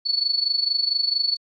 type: tone with amplitude modulation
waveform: sine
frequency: 4435 Hz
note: C#8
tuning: in tune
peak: -16 dBFS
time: 0.05-1.37 s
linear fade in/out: 20 ms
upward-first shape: sine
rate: 24.4 Hz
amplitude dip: 80%
effects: AAC 48 kbps